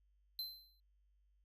square tone with exponential decay, 4089 Hz, C8, 41 cents flat, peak -38 dBFS, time 0.39-0.8 s, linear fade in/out 1 ms, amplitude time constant 88 ms, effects added 50 Hz sine -70 dBFS peak until 1.44 s

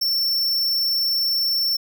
square tone, 5410 Hz, E8, 44 cents sharp, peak -19 dBFS, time 0.01-1.77 s, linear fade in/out 10 ms, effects none

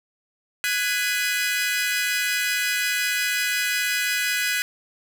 sawtooth chord, G# minor seventh, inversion third, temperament equal with one note detuned, 1480 / 1661.2 / 2005 / 2489 Hz, F#6 / G#6 / B6 / D#7, 0 / 0 / +26 / 0 cents, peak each -24 dBFS, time 0.64-4.62 s, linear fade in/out 0 ms, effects none

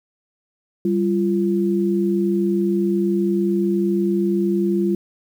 sine tone pair together, 196 / 344.7 Hz, G3 / F4, 0 / -23 cents, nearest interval minor seventh, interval 977 cents, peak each -19 dBFS, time 0.85-4.95 s, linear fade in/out 2 ms, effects 8-bit

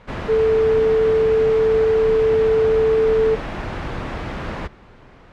sine tone in noise, 441.9 Hz, A4, 7 cents sharp, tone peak -13 dBFS, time 0.28-3.36 s, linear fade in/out 20 ms, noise pink, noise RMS -26 dBFS, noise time 0.07-4.68 s, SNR +10 dB, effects pink hiss -45 dBFS RMS until 5.32 s + low-pass 2000 Hz 12 dB/octave

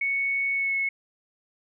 sine tone with pitch glide, 2217 to 2192 Hz, C#7 to C#7, 0 to -20 cents, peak -23 dBFS, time 0.01-0.89 s, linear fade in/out 5 ms, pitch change -20 cents, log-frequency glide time 0.53-0.75 s, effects none

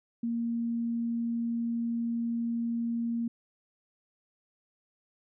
sine tone, 233.1 Hz, A#3, in tune, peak -28 dBFS, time 0.23-3.28 s, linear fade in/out 5 ms, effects none

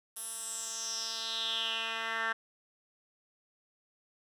10% pulse tone with band-pass filter sweep, 225.5 Hz, A3, 43 cents sharp, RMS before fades -36 dBFS, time 0.16-2.33 s, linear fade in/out 10 ms, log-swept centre 11000 to 1700 Hz, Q 4.8, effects none

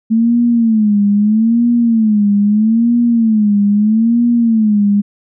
sine tone with vibrato, 220 Hz, A3, in tune, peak -8 dBFS, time 0.1-5.02 s, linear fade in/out 20 ms, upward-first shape sine, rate 0.78 Hz, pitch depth 140 cents each way, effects none

